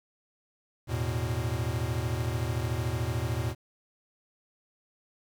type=chord; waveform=square; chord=E suspended fourth; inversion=none; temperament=equal; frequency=82.41 / 110 / 123.47 Hz; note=E2 / A2 / B2; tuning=0 / 0 / 0 cents; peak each=-35 / -33 / -33 dBFS; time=0.87-3.55 s; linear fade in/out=50 ms; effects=9-bit